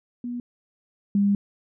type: tone pair in turn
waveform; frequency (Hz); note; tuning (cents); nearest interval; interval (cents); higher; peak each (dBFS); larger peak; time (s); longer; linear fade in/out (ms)
sine; 242.5 / 201.2; B3 / G3; -31 / +45; minor third; 324; first; -28 / -17; second; 0.24-0.4 / 1.15-1.35; second; 2
effects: none